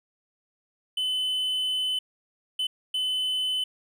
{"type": "tone bursts at uneven times", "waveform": "triangle", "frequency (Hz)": 3026, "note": "F#7", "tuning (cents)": 38, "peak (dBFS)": -23, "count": 3, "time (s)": [[0.97, 1.99], [2.59, 2.67], [2.94, 3.64]], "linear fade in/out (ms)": 5, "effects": []}